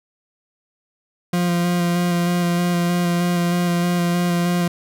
40% pulse tone with vibrato, 174.61 Hz, F3, in tune, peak -16 dBFS, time 1.33-4.68 s, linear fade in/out 5 ms, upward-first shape square, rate 3.2 Hz, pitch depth 13 cents each way, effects none

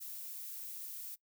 violet noise, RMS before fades -45 dBFS, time 0-1.16 s, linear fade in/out 20 ms, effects noise-tail reverb RT60 0.1 s tail -21 dB re dry

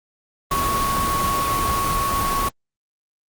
sine tone in noise, 1108.7 Hz, C#6, in tune, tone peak -20 dBFS, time 0.51-2.49 s, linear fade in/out 5 ms, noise pink, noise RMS -24 dBFS, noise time 0.51-2.49 s, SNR +1 dB, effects Opus 24 kbps

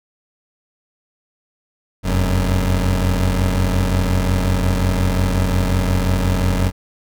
25% pulse tone pair together, 43.35 / 92.3 Hz, F1 / F#2, -12 / -4 cents, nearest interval octave + minor second, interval 1308 cents, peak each -14 dBFS, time 2.03-6.72 s, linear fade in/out 50 ms, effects none

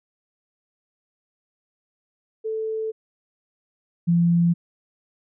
sine tone pair in turn, 440 / 171.02 Hz, A4 / F3, 0 / -36 cents, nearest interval octave + major third, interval 1636 cents, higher first, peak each -24 / -15 dBFS, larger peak second, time 2.44-2.92 / 4.07-4.54 s, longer first, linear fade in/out 20 ms, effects none

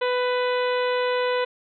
harmonic tone, 497.2 Hz, B4, 12 cents sharp, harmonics 1 / 2 / 3 / 4 / 5 / 6 / 7 / 8, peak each -22 / -28 / -32 / -34 / -36 / -38 / -39 / -40 dBFS, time 0.01-1.45 s, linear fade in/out 10 ms, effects none

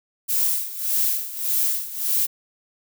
violet noise with tremolo, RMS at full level -20 dBFS, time 0.28-2.27 s, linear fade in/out 20 ms, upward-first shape sine, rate 1.7 Hz, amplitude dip 80%, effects none

